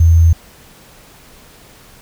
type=tone with sample-and-hold; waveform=sine; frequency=82.8 Hz; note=E2; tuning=8 cents sharp; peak=-5 dBFS; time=0-0.33 s; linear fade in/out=5 ms; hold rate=6300 Hz; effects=pink hiss -43 dBFS RMS until 2.01 s